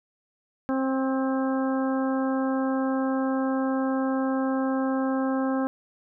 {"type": "harmonic tone with a mistuned harmonic", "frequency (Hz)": 265.1, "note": "C4", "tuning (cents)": 23, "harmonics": [1, 2, 3, 4, 5, 6], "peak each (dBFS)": [-24, -30, -34, -36, -38, -40], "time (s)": [0.69, 5.67], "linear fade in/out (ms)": 0, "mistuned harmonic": 5, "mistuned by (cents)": -22, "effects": []}